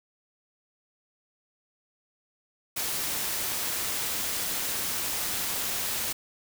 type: noise with amplitude modulation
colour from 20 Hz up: white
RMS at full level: -29 dBFS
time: 2.76-6.13 s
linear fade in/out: 10 ms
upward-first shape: sine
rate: 199 Hz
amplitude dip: 30%
effects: none